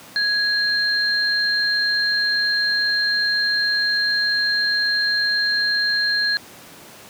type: tone pair together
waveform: sine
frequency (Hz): 1661.2 / 4186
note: G#6 / C8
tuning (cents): 0 / 0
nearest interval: octave + major third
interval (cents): 1600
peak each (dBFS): -20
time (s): 0.16-6.37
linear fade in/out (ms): 0
effects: pink hiss -42 dBFS RMS until 7.09 s + high-pass 150 Hz 12 dB/octave